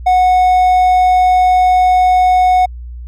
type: tone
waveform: triangle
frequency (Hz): 734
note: F#5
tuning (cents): -14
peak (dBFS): -5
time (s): 0.06-2.66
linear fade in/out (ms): 10
effects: added 60 Hz sine -25 dBFS peak until 3.07 s